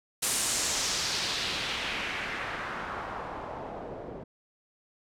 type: noise with low-pass filter sweep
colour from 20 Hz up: white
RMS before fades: -33 dBFS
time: 0.22-4.24 s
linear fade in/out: 10 ms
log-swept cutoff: 10000 to 470 Hz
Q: 1.7
effects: none